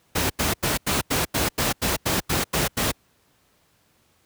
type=noise bursts; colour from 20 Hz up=pink; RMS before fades=-22 dBFS; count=12; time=0.15-2.918 s; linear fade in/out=10 ms; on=150 ms; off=88 ms; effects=pink hiss -63 dBFS RMS until 4.25 s + high-pass 60 Hz 12 dB/octave